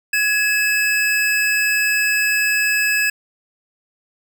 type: tone pair together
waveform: square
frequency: 1678.7 / 2600 Hz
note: G#6 / E7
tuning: +18 / -24 cents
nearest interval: minor sixth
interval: 758 cents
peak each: -19 dBFS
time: 0.13-3.1 s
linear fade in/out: 5 ms
effects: none